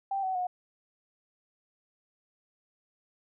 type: tone with pitch steps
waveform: sine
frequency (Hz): 784 / 754.2 / 725.6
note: G5 / F#5 / F#5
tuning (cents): 0 / +33 / -34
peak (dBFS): -28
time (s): 0.11-0.47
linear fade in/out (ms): 5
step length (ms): 120
effects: none